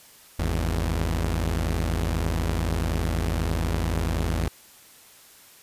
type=tone pair together; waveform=sawtooth; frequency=52.01 / 82.41 Hz; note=G#1 / E2; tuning=+3 / 0 cents; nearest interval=minor sixth; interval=797 cents; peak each=-22 dBFS; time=0.39-4.48 s; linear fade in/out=0 ms; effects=white hiss -51 dBFS RMS until 5.62 s + resampled to 32000 Hz

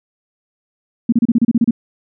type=tone bursts; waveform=sine; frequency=233.1 Hz; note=A#3; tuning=in tune; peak=-8 dBFS; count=10; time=1.09-1.709 s; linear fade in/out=5 ms; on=34 ms; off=31 ms; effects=none

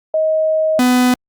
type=tone pair in turn; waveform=sine / 45% pulse; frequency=630 / 250 Hz; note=D#5 / B3; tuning=+21 / +21 cents; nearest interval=octave + major third; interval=1600 cents; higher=first; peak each=-12 / -10 dBFS; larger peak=second; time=0.14-0.79 / 0.79-1.14 s; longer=first; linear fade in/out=2 ms; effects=Opus 48 kbps

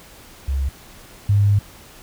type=tone pair in turn; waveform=sine; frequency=68 / 101.63 Hz; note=C#2 / G#2; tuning=-33 / -37 cents; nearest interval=perfect fifth; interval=696 cents; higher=second; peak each=-18 / -12 dBFS; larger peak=second; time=0.48-0.69 / 1.29-1.59 s; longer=second; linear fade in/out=5 ms; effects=pink hiss -44 dBFS RMS until 2.02 s

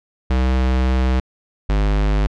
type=tone pair in turn; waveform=square; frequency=64.1 / 50.88 Hz; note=C2 / G#1; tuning=-35 / -35 cents; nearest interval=major third; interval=400 cents; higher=first; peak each=-15 dBFS; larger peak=neither; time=0.3-1.2 / 1.69-2.27 s; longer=first; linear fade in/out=5 ms; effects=low-pass 4000 Hz 12 dB/octave

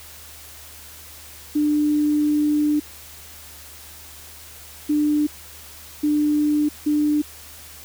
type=tone bursts at uneven times; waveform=sine; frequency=298.1 Hz; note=D4; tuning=26 cents sharp; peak=-16 dBFS; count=4; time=1.55-2.8 / 4.89-5.27 / 6.03-6.69 / 6.86-7.22 s; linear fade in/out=10 ms; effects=added 76 Hz sine -48 dBFS peak until 7.84 s + white hiss -42 dBFS RMS until 7.84 s

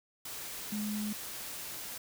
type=tone in noise; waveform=sine; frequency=210.2 Hz; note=G#3; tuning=21 cents sharp; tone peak=-33 dBFS; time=0.72-1.13 s; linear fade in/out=5 ms; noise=white; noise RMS=-42 dBFS; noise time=0.25-1.98 s; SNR=+6 dB; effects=none

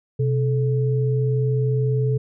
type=tone pair together; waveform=sine; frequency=128.8 / 432.9 Hz; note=C3 / A4; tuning=-27 / -28 cents; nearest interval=octave + major sixth; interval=2099 cents; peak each=-18 / -25 dBFS; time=0.19-2.18 s; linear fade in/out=10 ms; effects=none

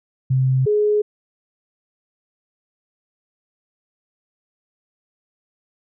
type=tone pair in turn; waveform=sine; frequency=130.81 / 419.4 Hz; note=C3 / G#4; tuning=0 / +17 cents; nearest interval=octave + minor sixth; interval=2017 cents; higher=second; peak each=-14 dBFS; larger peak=neither; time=0.3-0.66 / 0.66-1.02 s; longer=neither; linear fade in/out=10 ms; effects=none

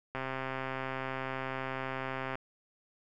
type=click train; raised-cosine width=0.5 ms; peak=-21 dBFS; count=292; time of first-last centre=0.15-2.355 s; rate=132 Hz; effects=none

